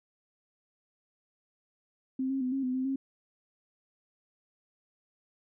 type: tone with pitch steps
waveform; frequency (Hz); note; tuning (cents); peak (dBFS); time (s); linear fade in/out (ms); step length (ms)
sine; 262 / 269.1 / 253.6 / 270.2 / 253.9 / 259.5 / 269.4; C4 / C4 / B3 / C#4 / B3 / C4 / C#4; +2 / +49 / +46 / -44 / +48 / -14 / -49; -28; 2.19-2.96; 5; 110
effects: none